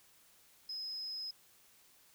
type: tone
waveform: sine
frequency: 5090 Hz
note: D#8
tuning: 39 cents sharp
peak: -39 dBFS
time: 0.69-1.31 s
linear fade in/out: 5 ms
effects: white hiss -65 dBFS RMS until 2.14 s